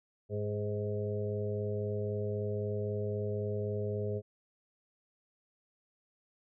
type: harmonic tone with a mistuned harmonic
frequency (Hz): 103.83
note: G#2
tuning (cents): 0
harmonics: 1 / 2 / 4 / 5 / 6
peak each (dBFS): -35 / -42 / -36 / -41 / -45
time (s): 0.29-4.22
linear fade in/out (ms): 50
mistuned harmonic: 6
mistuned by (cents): +27
effects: none